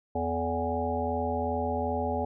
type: harmonic tone with a mistuned harmonic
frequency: 82.6 Hz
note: E2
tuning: 4 cents sharp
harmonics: 1 / 3 / 5 / 7 / 9 / 10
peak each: -34 / -34 / -34 / -34 / -34 / -34 dBFS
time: 0.15-2.25 s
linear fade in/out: 5 ms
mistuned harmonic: 5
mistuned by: +67 cents
effects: none